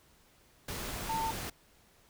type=tone in noise; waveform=sine; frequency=897 Hz; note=A5; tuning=33 cents sharp; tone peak=-31 dBFS; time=1.09-1.31 s; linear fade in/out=5 ms; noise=pink; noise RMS=-39 dBFS; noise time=0.68-1.5 s; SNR=+5 dB; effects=pink hiss -64 dBFS RMS until 2.09 s